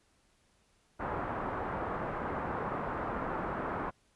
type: low-pass noise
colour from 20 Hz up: white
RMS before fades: -36 dBFS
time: 0.99-3.91 s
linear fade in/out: 20 ms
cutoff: 1300 Hz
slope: 24 dB/octave
effects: pink hiss -70 dBFS RMS until 4.15 s + resampled to 24000 Hz